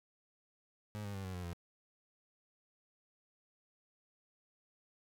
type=tone with pitch steps; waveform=30% pulse; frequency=105.2 / 101.09 / 97.14 / 93.34 / 89.7 / 86.19 Hz; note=G#2 / G#2 / G2 / F#2 / F2 / F2; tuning=+23 / -46 / -15 / +16 / +47 / -22 cents; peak=-38 dBFS; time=0.95-1.532 s; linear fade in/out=0 ms; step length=97 ms; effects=12-bit